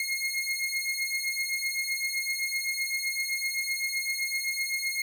sawtooth beating tone pair, 2144 / 2151.8 Hz, C7 / C7, +42 / +48 cents, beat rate 7.8 Hz, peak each -29 / -27 dBFS, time 0-5.02 s, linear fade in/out 2 ms, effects none

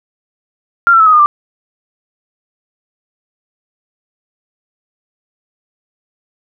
sine tone with pitch steps, 1388 / 1343.8 / 1301 / 1259.6 / 1219.5 / 1180.7 Hz, F6 / E6 / E6 / D#6 / D#6 / D6, -11 / +33 / -23 / +21 / -35 / +9 cents, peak -4 dBFS, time 0.87-1.26 s, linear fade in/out 0 ms, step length 65 ms, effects none

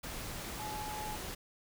sine tone in noise, 849 Hz, G#5, 38 cents sharp, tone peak -40 dBFS, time 0.59-1.16 s, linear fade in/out 10 ms, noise pink, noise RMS -42 dBFS, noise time 0.03-1.35 s, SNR -1 dB, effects none

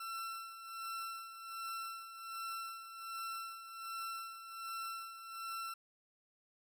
40% pulse tone with tremolo, 1347 Hz, E6, 37 cents sharp, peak -39 dBFS, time 0-5.74 s, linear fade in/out 5 ms, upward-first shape sine, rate 1.3 Hz, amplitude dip 65%, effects none

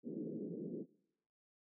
pink band-pass noise, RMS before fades -44 dBFS, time 0.03-0.86 s, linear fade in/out 50 ms, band 170 to 450 Hz, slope 48 dB/octave, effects noise-tail reverb RT60 0.8 s tail -23 dB re dry

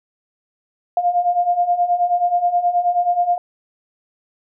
sine beating tone pair, 698.5 / 707.9 Hz, F5 / F5, 0 / +23 cents, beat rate 9.4 Hz, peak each -20 / -16 dBFS, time 0.97-3.38 s, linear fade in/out 2 ms, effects none

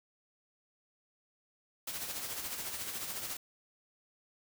white noise with tremolo, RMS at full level -38 dBFS, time 1.87-3.37 s, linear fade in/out 5 ms, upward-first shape sine, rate 14 Hz, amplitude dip 45%, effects none

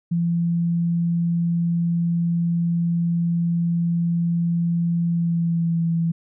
sine tone with pitch glide, 170 to 166.5 Hz, F3 to E3, -46 to +18 cents, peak -18 dBFS, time 0.11-6.12 s, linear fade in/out 10 ms, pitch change -36 cents, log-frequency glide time 5.08-5.85 s, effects none

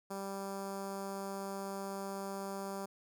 10% pulse tone with notch filter, 196 Hz, G3, in tune, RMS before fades -41 dBFS, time 0.1-2.86 s, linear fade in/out 10 ms, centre 2900 Hz, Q 0.76, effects none

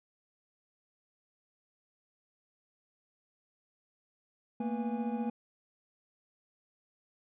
triangle tone cluster, 225.9 / 240.6 / 489 / 822 Hz, A3 / B3 / B4 / G#5, +46 / -45 / -17 / -18 cents, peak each -32 / -35 / -40 / -40 dBFS, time 4.6-5.3 s, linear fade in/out 5 ms, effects resampled to 8000 Hz

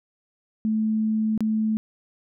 sine tone with dropouts, 218 Hz, A3, 16 cents flat, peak -20 dBFS, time 0.65-1.77 s, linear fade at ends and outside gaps 0 ms, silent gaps 1.377-1.406 s, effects none

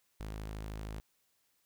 sawtooth tone, 53 Hz, G#1, 36 cents sharp, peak -36 dBFS, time 0.2-1 s, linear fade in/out 0 ms, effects white hiss -75 dBFS RMS until 1.65 s

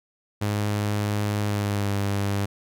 sawtooth tone with pitch glide, 103.8 to 100.21 Hz, G#2 to G2, 0 to +39 cents, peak -19 dBFS, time 0.41-2.46 s, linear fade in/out 10 ms, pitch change -61 cents, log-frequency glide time 1.41-1.98 s, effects none

